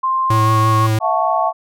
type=tone with pitch glide; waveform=sine; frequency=1051 to 1096.9 Hz; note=C6 to C#6; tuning=+7 to -19 cents; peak=-14 dBFS; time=0.03-0.87 s; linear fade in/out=10 ms; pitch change=+74 cents; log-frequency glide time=0.27-0.53 s
type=tone with vibrato; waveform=square; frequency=110 Hz; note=A2; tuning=in tune; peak=-14 dBFS; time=0.3-0.99 s; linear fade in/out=5 ms; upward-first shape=sine; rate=5.9 Hz; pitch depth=14 cents each way
type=chord; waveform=sine; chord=F# minor seventh; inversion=third; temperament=equal with one note detuned; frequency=659.3 / 722.7 / 880 / 1108.7 Hz; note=E5 / F#5 / A5 / C#6; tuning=0 / -41 / 0 / 0 cents; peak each=-19 dBFS; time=1-1.53 s; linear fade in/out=50 ms
effects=none